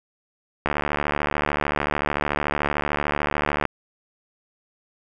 click train, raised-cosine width 0.5 ms, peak -7 dBFS, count 221, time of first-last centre 0.66-3.653 s, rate 73.5 Hz, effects none

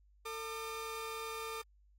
sawtooth tone pair together, 448.8 / 1205.8 Hz, A4 / D6, +34 / +45 cents, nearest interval octave + perfect fourth, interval 1711 cents, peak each -39 / -39 dBFS, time 0.25-1.62 s, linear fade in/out 10 ms, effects added 50 Hz sine -63 dBFS peak until 1.98 s + AAC 48 kbps

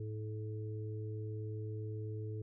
harmonic tone, 107.7 Hz, A2, 37 cents flat, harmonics 1 / 3 / 4, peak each -39 / -51 / -47 dBFS, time 0-2.42 s, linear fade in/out 5 ms, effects none

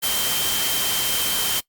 sine tone in noise, 3136 Hz, G7, in tune, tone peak -26 dBFS, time 0.02-1.61 s, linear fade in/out 20 ms, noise white, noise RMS -23 dBFS, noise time 0.02-1.61 s, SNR -6 dB, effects noise-tail reverb RT60 0.1 s tail -21 dB re dry + Opus 48 kbps

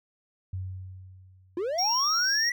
sine tone with exponential decay, 93.3 Hz, F#2, 15 cents sharp, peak -29 dBFS, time 0.53-1.96 s, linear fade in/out 5 ms, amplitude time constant 310 ms
triangle linear sweep, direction up, 326.3 to 1975.5 Hz, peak -25 dBFS, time 1.57-2.52 s, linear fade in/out 2 ms
triangle tone, 5588 Hz, F8, in tune, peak -23 dBFS, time 1.78-2.5 s, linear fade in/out 10 ms
effects none

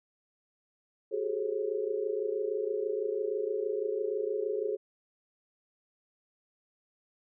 sine tone cluster, 371.5 / 402.8 / 429 / 537 Hz, F#4 / G4 / A4 / C5, +7 / +47 / -44 / +45 cents, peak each -37 / -35 / -32 / -38 dBFS, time 1.11-4.77 s, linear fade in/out 20 ms, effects none

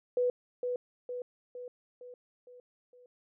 sine tone with echo, 493.9 Hz, B4, in tune, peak -25 dBFS, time 0.17-0.3 s, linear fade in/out 2 ms, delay 460 ms, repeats 6, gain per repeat -5 dB, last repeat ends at 3.06 s, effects none

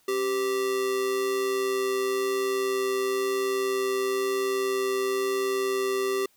square tone with amplitude modulation, 390 Hz, G4, 9 cents flat, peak -23 dBFS, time 0.08-6.26 s, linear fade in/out 5 ms, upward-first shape sine, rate 121 Hz, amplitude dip 45%, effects white hiss -64 dBFS RMS until 6.36 s

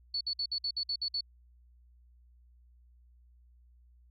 sine tone bursts, 4435 Hz, C#8, in tune, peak -30 dBFS, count 9, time 0.14-1.209 s, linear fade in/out 5 ms, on 69 ms, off 56 ms, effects added 60 Hz sine -58 dBFS peak until 4.1 s

